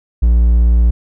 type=tone; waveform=triangle; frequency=58.27 Hz; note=A#1; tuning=in tune; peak=-5 dBFS; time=0.22-0.91 s; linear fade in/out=10 ms; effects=none